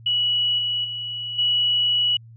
sine tone with level steps, 2933 Hz, F#7, 16 cents flat, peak -18 / -21 / -27 / -17 dBFS, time 0.06-2.17 s, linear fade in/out 5 ms, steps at 0.58 / 0.84 / 1.38 s, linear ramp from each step 10 ms, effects added 114 Hz sine -42 dBFS peak until 2.36 s

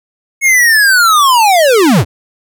square linear sweep, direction down, 2200 to 68.8 Hz, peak -6 dBFS, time 0.41-2.05 s, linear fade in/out 50 ms, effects none

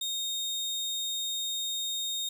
30% pulse tone, 3700 Hz, A#7, 14 cents flat, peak -28 dBFS, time 0.01-2.29 s, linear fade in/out 5 ms, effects 9-bit

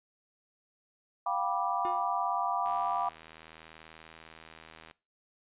sine chord, G dominant seventh, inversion third, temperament just, 705.6 / 784 / 980 / 1176 Hz, F5 / G5 / B5 / D6, +18 / 0 / -14 / +2 cents, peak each -34 dBFS, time 1.26-3.09 s, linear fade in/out 5 ms
45% pulse tone with exponential decay, 358 Hz, F4, 43 cents sharp, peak -35 dBFS, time 1.85-2.14 s, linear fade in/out 0 ms, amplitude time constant 63 ms
click train, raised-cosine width 0.3 ms, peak -33 dBFS, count 182, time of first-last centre 2.66-4.911 s, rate 80.4 Hz
effects noise-tail reverb RT60 0.3 s tail -21 dB re dry + resampled to 8000 Hz

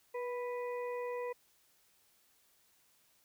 harmonic tone with a mistuned harmonic, 493.9 Hz, B4, in tune, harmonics 1 / 2 / 4 / 5, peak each -37 / -44 / -50 / -55 dBFS, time 0.14-1.33 s, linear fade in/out 10 ms, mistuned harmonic 1, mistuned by -23 cents, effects white hiss -70 dBFS RMS until 3.24 s

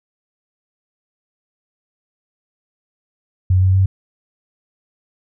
sine tone with pitch steps, 92.5 / 93.95 / 95.43 Hz, F#2 / F#2 / G2, 0 / +27 / -46 cents, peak -10 dBFS, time 3.5-3.86 s, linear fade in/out 5 ms, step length 120 ms, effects none

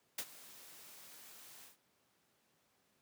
white noise with ADSR envelope, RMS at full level -38 dBFS, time 0.18-1.77 s, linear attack 7 ms, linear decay 57 ms, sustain -18 dB, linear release 130 ms, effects pink hiss -75 dBFS RMS until 3.01 s + high-pass 150 Hz 12 dB/octave

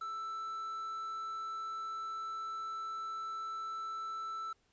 triangle tone with quantisation, 1324 Hz, E6, 7 cents sharp, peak -36 dBFS, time 0.01-4.53 s, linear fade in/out 5 ms, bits 10, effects pink hiss -74 dBFS RMS until 4.72 s + resampled to 16000 Hz

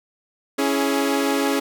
sawtooth chord, C# minor, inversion none, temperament equal with one note detuned, 277.2 / 329.6 / 418.9 Hz, C#4 / E4 / G#4, 0 / 0 / +15 cents, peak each -17 / -23 / -20 dBFS, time 0.58-1.6 s, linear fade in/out 10 ms, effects none

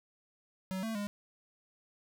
square tone with pitch steps, 188.3 / 223.6 / 204.6 Hz, F#3 / A3 / G#3, +31 / +28 / -26 cents, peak -35 dBFS, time 0.71-1.07 s, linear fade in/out 0 ms, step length 120 ms, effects none

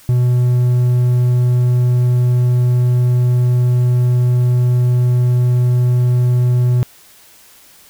triangle tone, 123.47 Hz, B2, in tune, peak -8 dBFS, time 0.09-6.83 s, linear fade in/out 0 ms, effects white hiss -45 dBFS RMS until 7.89 s

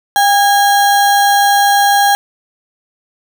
sine tone with sample-and-hold, 804 Hz, G5, 44 cents sharp, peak -7 dBFS, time 0.16-2.15 s, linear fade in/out 0 ms, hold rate 2450 Hz, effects none

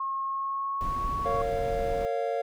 sine tone with pitch glide, 1081 to 1115.2 Hz, C#6 to C#6, -44 to +10 cents, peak -28 dBFS, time 0-1.42 s, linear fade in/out 5 ms, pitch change +54 cents, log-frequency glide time 0.25-1.12 s
brown noise, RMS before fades -35 dBFS, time 0.81-2.05 s, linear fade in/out 0 ms
triangle chord, Bb minor, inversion none, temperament equal with one note detuned, 458.2 / 554.4 / 698.5 Hz, Bb4 / Db5 / F5, -30 / 0 / 0 cents, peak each -29 dBFS, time 1.25-2.42 s, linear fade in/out 10 ms
effects none

